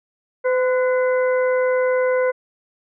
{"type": "harmonic tone with a mistuned harmonic", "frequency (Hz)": 509, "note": "C5", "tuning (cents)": -48, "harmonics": [1, 2, 3, 4], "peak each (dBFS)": [-16, -28, -28, -31], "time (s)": [0.44, 2.32], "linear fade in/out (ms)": 20, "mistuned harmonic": 3, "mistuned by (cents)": -54, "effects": []}